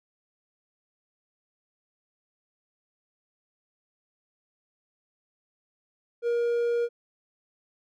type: tone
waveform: triangle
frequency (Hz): 473.2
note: A#4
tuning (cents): +26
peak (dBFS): -21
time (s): 6.22-6.89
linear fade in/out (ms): 50
effects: none